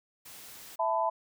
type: noise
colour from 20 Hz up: white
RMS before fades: -48 dBFS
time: 0.25-0.76 s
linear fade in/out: 10 ms
type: chord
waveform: sine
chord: E suspended fourth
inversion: none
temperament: equal with one note detuned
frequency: 659.3 / 880 / 1000.4 Hz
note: E5 / A5 / B5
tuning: 0 / 0 / +22 cents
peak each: -30 dBFS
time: 0.79-1.1 s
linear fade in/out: 10 ms
effects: none